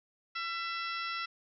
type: harmonic tone with a mistuned harmonic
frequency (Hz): 665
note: E5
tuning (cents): +15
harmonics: 2 / 3 / 4 / 5 / 6 / 7 / 8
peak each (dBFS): -37 / -41 / -42 / -46 / -46 / -50 / -45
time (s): 0.35-1.26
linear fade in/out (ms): 10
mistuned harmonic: 2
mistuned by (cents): +32
effects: none